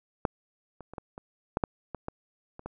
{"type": "clicks", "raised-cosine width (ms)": 1, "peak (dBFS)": [-10, -29, -29, -22, -27, -12, -11, -21, -19, -29, -23], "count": 11, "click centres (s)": [0.252, 0.807, 0.936, 0.982, 1.179, 1.571, 1.638, 1.947, 2.084, 2.594, 2.66], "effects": []}